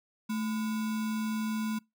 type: tone with sample-and-hold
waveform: sine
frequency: 218.4 Hz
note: A3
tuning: 13 cents flat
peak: -29 dBFS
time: 0.29-1.79 s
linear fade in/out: 10 ms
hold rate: 1225 Hz
effects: noise-tail reverb RT60 0.2 s tail -25 dB re dry